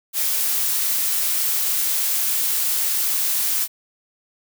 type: noise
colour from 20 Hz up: blue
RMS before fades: -21 dBFS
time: 0.13-3.68 s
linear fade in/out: 50 ms
effects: none